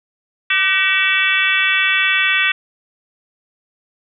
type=harmonic tone with a mistuned harmonic; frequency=380.3 Hz; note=F#4; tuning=48 cents sharp; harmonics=3 / 4 / 5 / 6 / 7 / 8 / 9; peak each=-26 / -20 / -19 / -20 / -18 / -28 / -22 dBFS; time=0.5-2.52 s; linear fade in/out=5 ms; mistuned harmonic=3; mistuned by=+67 cents; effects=none